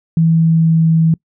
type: tone with pitch glide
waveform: sine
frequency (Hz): 163.6 to 162.28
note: E3 to E3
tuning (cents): -13 to -27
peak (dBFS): -8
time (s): 0.17-1.14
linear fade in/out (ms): 2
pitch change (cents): -14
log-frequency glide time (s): 0.28-0.88
effects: noise-tail reverb RT60 0.1 s tail -25 dB re dry